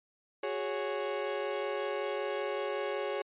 35% pulse chord, F# suspended second, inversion none, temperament equal, 370 / 415.3 / 554.4 Hz, F#4 / G#4 / C#5, 0 / 0 / 0 cents, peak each -38 / -34 / -34 dBFS, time 0.43-3.22 s, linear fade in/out 5 ms, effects resampled to 8000 Hz

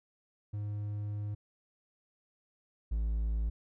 triangle tone pair in turn, 103.83 / 55 Hz, G#2 / A1, 0 / 0 cents, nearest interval major seventh, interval 1100 cents, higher first, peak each -32 / -27 dBFS, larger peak second, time 0.53-1.35 / 2.91-3.5 s, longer first, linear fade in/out 10 ms, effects none

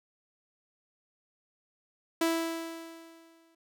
sawtooth tone with exponential decay, 329.6 Hz, E4, in tune, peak -20 dBFS, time 2.21-3.55 s, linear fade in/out 5 ms, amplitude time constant 290 ms, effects none

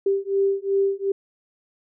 sine beating tone pair, 392 / 394.7 Hz, G4 / G4, 0 / +12 cents, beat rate 2.7 Hz, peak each -22 dBFS, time 0.06-1.12 s, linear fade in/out 5 ms, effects none

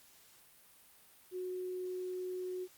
sine tone with quantisation, 366.5 Hz, F#4, 16 cents flat, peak -37 dBFS, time 1.31-2.68 s, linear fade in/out 50 ms, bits 11, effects white hiss -62 dBFS RMS until 2.77 s + Opus 48 kbps

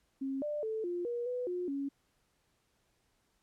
sine tone with pitch steps, 269.9 / 594 / 439.6 / 351.2 / 477.5 / 495.7 / 358 / 278.3 Hz, C#4 / D5 / A4 / F4 / A#4 / B4 / F4 / C#4, -46 / +20 / -2 / +10 / +42 / +6 / +43 / +7 cents, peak -33 dBFS, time 0.21-1.89 s, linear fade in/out 10 ms, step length 210 ms, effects pink hiss -75 dBFS RMS until 3.42 s + low-pass 12000 Hz 12 dB/octave

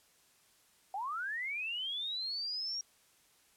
sine linear sweep, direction up, 740 to 5660 Hz, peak -35 dBFS, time 0.94-2.81 s, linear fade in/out 2 ms, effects white hiss -67 dBFS RMS until 3.56 s + low-pass 12000 Hz 12 dB/octave

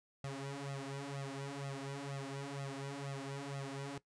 sawtooth tone with flanger, 138.59 Hz, C#3, in tune, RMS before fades -43 dBFS, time 0.24-3.98 s, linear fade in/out 2 ms, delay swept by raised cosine 1.5 to 5.2 ms, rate 2.1 Hz, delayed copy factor +1, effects noise-tail reverb RT60 0.1 s tail -18 dB re dry + resampled to 22050 Hz

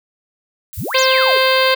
violet noise, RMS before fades -33 dBFS, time 0.73-1.74 s, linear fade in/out 0 ms
sine exponential two-way sweep, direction up then down, 62.9 to 7459 to 383.8 Hz, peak -21 dBFS, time 0.77-1.38 s, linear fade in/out 10 ms, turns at 1 s
harmonic tone, 523.3 Hz, C5, in tune, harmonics 1 / 2 / 3 / 4 / 5 / 6 / 7 / 8 / 9, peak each -15 / -18 / -20 / -21 / -22 / -23 / -23 / -24 / -25 dBFS, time 0.94-1.75 s, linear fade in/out 10 ms
effects none

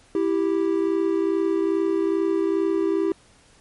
triangle tone pair together, 329.6 / 392 Hz, E4 / G4, 0 / 0 cents, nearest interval minor third, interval 300 cents, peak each -20 dBFS, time 0.15-3.12 s, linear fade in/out 2 ms, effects pink hiss -55 dBFS RMS until 3.6 s + MP3 48 kbps

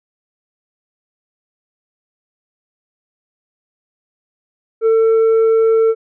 triangle tone with tanh clipping, 448.3 Hz, A4, 32 cents sharp, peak -10 dBFS, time 4.81-5.95 s, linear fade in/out 50 ms, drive 8 dB, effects none

